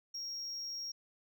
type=tone; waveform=sine; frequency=5588 Hz; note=F8; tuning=in tune; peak=-36 dBFS; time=0.14-0.92 s; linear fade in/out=10 ms; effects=tanh soft clip ceiling -38 dBFS